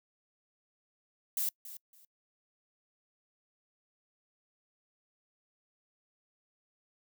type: noise with echo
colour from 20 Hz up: violet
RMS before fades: -32 dBFS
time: 1.37-1.49 s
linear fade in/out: 2 ms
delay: 280 ms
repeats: 2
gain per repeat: -14 dB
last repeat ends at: 2.05 s
effects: noise-tail reverb RT60 0.1 s tail -26 dB re dry